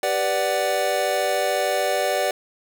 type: chord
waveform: square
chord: G major seventh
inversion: none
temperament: equal with one note detuned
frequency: 392 / 493.9 / 587.3 / 747.3 Hz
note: G4 / B4 / D5 / F#5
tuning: 0 / 0 / 0 / +17 cents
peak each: -30 / -28 / -24 / -26 dBFS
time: 0.03-2.31 s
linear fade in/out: 2 ms
effects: none